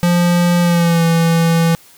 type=tone with pitch glide; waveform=square; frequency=174.61 to 166.24 Hz; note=F3 to E3; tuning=0 to +15 cents; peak=-11 dBFS; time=0.03-1.75 s; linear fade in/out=0 ms; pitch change=-85 cents; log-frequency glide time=0.61-1.04 s; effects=white hiss -45 dBFS RMS until 1.97 s